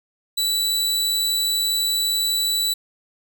sawtooth tone, 3951 Hz, B7, in tune, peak -16 dBFS, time 0.37-2.74 s, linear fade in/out 10 ms, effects none

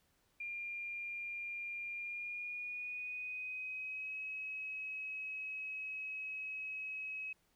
sine tone with pitch glide, 2400 to 2557 Hz, D7 to D#7, +37 to +47 cents, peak -40 dBFS, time 0.4-7.33 s, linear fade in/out 5 ms, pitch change +110 cents, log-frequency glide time 1.96-4.17 s, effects pink hiss -75 dBFS RMS until 7.55 s

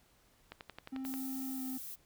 click train, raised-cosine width 0.3 ms, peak -29 dBFS, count 8, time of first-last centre 0.52-1.139 s, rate 11.3 Hz
triangle tone with pitch glide, 264.2 to 259.5 Hz, C4 to C4, +17 to -14 cents, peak -36 dBFS, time 0.92-1.78 s, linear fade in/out 10 ms, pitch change -31 cents, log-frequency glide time 1.53-1.63 s
violet noise, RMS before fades -45 dBFS, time 1.04-1.96 s, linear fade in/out 20 ms
effects pink hiss -68 dBFS RMS until 2.05 s

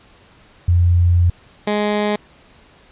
sine / 15% pulse tone pair in turn, 87.31 / 208.6 Hz, F2 / G#3, 0 / +8 cents, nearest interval octave + minor third, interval 1508 cents, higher second, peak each -10 dBFS, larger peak neither, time 0.68-1.3 / 1.67-2.16 s, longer first, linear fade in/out 5 ms, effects pink hiss -49 dBFS RMS until 2.91 s + resampled to 8000 Hz

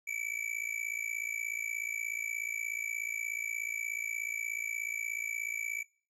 square tone with amplitude modulation, 2301 Hz, D7, 36 cents flat, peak -31 dBFS, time 0.07-5.83 s, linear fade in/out 10 ms, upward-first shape sine, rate 56.7 Hz, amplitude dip 95%, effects noise-tail reverb RT60 0.4 s tail -21 dB re dry + low-pass 11000 Hz 12 dB/octave

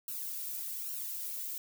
violet noise with flanger, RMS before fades -39 dBFS, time 0.08-1.58 s, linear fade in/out 2 ms, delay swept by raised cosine 0.71 to 2.21 ms, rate 1.2 Hz, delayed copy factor +0.75, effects none

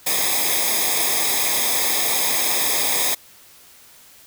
white noise with comb filter, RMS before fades -20 dBFS, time 0.06-3.15 s, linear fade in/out 10 ms, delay 0.69 ms, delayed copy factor -0.85, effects white hiss -48 dBFS RMS until 4.26 s

